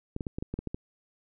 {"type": "clicks", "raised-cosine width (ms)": 3, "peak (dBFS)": -20, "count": 9, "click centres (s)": [0.164, 0.208, 0.268, 0.385, 0.425, 0.54, 0.59, 0.673, 0.745], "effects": []}